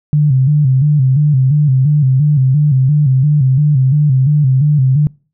sine tone with vibrato, 139.8 Hz, C#3, 15 cents sharp, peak -7 dBFS, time 0.13-5.07 s, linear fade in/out 0 ms, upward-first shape square, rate 2.9 Hz, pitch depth 110 cents each way, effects noise-tail reverb RT60 0.4 s tail -26 dB re dry

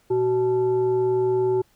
sine tone with frequency modulation, 376.4 Hz, F#4, 30 cents sharp, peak -18 dBFS, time 0.1-1.62 s, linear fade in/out 10 ms, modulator 496 Hz, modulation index 0.42, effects pink hiss -62 dBFS RMS until 1.75 s

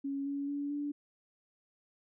sine tone with pitch steps, 277.2 / 281.4 / 285.7 / 290 Hz, C#4 / C#4 / D4 / D4, 0 / +26 / -48 / -22 cents, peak -33 dBFS, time 0.04-0.92 s, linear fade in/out 10 ms, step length 220 ms, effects none

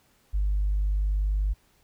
sine tone, 50.2 Hz, G1, 42 cents sharp, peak -21 dBFS, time 0.33-1.54 s, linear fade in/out 20 ms, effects tanh soft clip ceiling -18 dBFS + pink hiss -64 dBFS RMS until 1.83 s

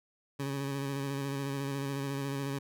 20% pulse tone with vibrato, 138.59 Hz, C#3, in tune, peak -28 dBFS, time 0.39-2.59 s, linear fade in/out 10 ms, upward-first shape square, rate 14 Hz, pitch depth 23 cents each way, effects none

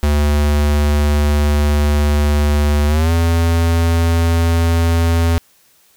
square tone with pitch glide, 73.6 to 83.57 Hz, D2 to E2, +4 to +24 cents, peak -12 dBFS, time 0.03-5.38 s, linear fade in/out 0 ms, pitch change +220 cents, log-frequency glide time 2.87-3.12 s, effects white hiss -53 dBFS RMS until 5.96 s

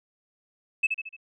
sine tone with echo, 2607 Hz, E7, 20 cents flat, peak -17 dBFS, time 0.83-0.87 s, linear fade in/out 10 ms, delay 74 ms, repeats 4, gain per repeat -6 dB, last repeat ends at 1.166 s, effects tanh soft clip ceiling -15 dBFS

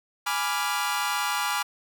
sawtooth chord, G# diminished seventh, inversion none, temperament equal, 830.6 / 987.8 / 1174.7 / 1396.9 Hz, G#5 / B5 / D6 / F6, 0 / 0 / 0 / 0 cents, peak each -27 dBFS, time 0.26-1.63 s, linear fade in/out 10 ms, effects none

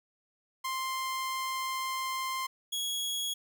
sawtooth tone pair in turn, 1049 / 3330 Hz, C6 / G#7, +4 / +4 cents, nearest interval octave + minor sixth, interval 2000 cents, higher second, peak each -28 dBFS, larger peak neither, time 0.64-2.47 / 2.72-3.34 s, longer first, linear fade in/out 10 ms, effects none

